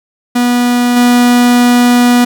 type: tone with level steps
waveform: 45% pulse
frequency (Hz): 243.7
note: B3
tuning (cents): -23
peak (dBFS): -8 / -5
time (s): 0.35-2.25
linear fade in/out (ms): 10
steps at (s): 0.96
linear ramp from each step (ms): 10
effects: none